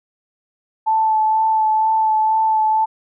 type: tone with vibrato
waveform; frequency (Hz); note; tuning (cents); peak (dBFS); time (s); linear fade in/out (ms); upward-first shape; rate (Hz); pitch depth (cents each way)
sine; 875; A5; -10; -13; 0.86-2.86; 20; sine; 2.1; 15
effects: none